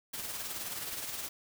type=noise with tremolo; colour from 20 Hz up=white; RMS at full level=-37 dBFS; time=0.13-1.29 s; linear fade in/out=10 ms; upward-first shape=triangle; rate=19 Hz; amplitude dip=50%; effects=none